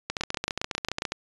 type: two click trains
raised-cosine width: 0.2 ms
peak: -11 / -10 dBFS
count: 16 / 7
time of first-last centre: 0.1-1.12 / 0.21-1.021 s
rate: 14.7 / 7.4 Hz
effects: resampled to 22050 Hz